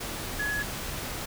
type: tone in noise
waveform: sine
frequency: 1686 Hz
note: G#6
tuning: 26 cents sharp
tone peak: -28 dBFS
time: 0.39-0.63 s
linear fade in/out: 10 ms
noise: pink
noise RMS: -35 dBFS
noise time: 0-1.26 s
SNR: +4 dB
effects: none